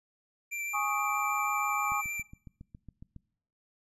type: tone with vibrato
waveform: square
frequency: 2352 Hz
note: D7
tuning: 2 cents sharp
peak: -34 dBFS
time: 0.51-2.23 s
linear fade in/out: 20 ms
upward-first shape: square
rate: 6.3 Hz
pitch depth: 8 cents each way
type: chord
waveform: sine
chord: Ab suspended fourth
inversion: none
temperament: just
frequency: 830.6 / 1107.5 / 1245.9 Hz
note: Ab5 / Db6 / Eb6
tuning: 0 / -2 / +2 cents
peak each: -33 dBFS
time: 0.73-2.02 s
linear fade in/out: 20 ms
type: click train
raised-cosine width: 5 ms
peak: -34 dBFS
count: 10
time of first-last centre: 1.92-3.163 s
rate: 7.24 Hz
effects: noise-tail reverb RT60 0.7 s tail -23 dB re dry + resampled to 32000 Hz